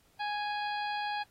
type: harmonic tone with a mistuned harmonic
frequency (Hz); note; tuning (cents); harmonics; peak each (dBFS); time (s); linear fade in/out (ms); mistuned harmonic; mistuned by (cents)
830.6; G#5; 0; 1 / 2 / 3 / 4 / 5 / 6; -33 / -39 / -43 / -45 / -47 / -49; 0.19-1.24; 20; 6; -74
effects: pink hiss -67 dBFS RMS until 1.3 s + AAC 48 kbps